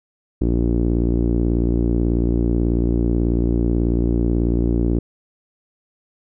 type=tone with low-pass filter; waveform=sawtooth; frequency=58.27 Hz; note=A#1; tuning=in tune; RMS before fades=-18 dBFS; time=0.41-4.99 s; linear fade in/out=5 ms; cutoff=330 Hz; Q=3.4; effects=none